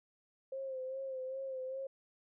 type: tone with vibrato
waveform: sine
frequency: 527 Hz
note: C5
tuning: 12 cents sharp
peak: -38 dBFS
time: 0.52-1.87 s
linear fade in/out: 5 ms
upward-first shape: sine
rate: 2.5 Hz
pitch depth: 41 cents each way
effects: none